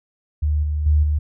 sine tone with level steps, 75.1 Hz, D2, 39 cents sharp, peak -16 / -19 / -12 / -16 dBFS, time 0.42-1.19 s, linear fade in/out 10 ms, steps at 0.63 / 0.86 / 1.03 s, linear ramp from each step 5 ms, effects none

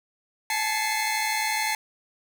sawtooth tone cluster, 833 / 873 / 2064 / 2176 Hz, G#5 / A5 / C7 / C#7, +5 / -14 / -24 / -33 cents, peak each -30 / -24 / -26 / -27 dBFS, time 0.5-1.75 s, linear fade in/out 2 ms, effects none

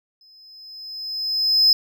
triangle tone with exponential growth, 5100 Hz, D#8, 42 cents sharp, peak -9 dBFS, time 0.21-1.73 s, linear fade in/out 2 ms, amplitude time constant 330 ms, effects none

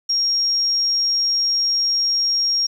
sine tone, 5580 Hz, F8, 2 cents flat, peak -16 dBFS, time 0.09-2.67 s, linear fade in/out 10 ms, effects 8-bit

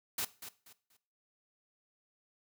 white noise with echo, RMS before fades -35 dBFS, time 0.18-0.25 s, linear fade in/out 5 ms, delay 240 ms, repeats 3, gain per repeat -11 dB, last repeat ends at 0.97 s, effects noise-tail reverb RT60 0.4 s tail -17 dB re dry + high-pass 80 Hz 12 dB/octave

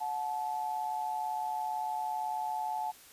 sine tone pair together, 729 / 866.9 Hz, F#5 / A5, -26 / -26 cents, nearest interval minor third, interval 300 cents, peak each -37 / -33 dBFS, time 0-2.92 s, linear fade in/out 20 ms, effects white hiss -55 dBFS RMS until 3.12 s + resampled to 32000 Hz

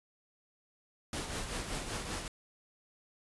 pink noise with tremolo, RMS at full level -36 dBFS, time 1.13-2.28 s, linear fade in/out 2 ms, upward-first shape triangle, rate 5.2 Hz, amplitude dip 55%, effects resampled to 24000 Hz

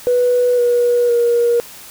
sine tone with pitch steps, 492.1 / 483.1 / 474.2 Hz, B4 / B4 / A#4, -6 / -38 / +30 cents, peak -10 dBFS, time 0.07-1.6 s, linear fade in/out 0 ms, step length 510 ms, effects tanh soft clip ceiling -6 dBFS + white hiss -37 dBFS RMS until 1.9 s

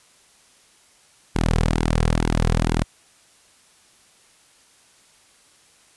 sawtooth tone with flanger, 40.51 Hz, E1, 29 cents flat, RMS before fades -20 dBFS, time 1.35-2.84 s, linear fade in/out 10 ms, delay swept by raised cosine 1.6 to 3.4 ms, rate 2.2 Hz, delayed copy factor -0.6, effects white hiss -55 dBFS RMS until 5.96 s + resampled to 24000 Hz

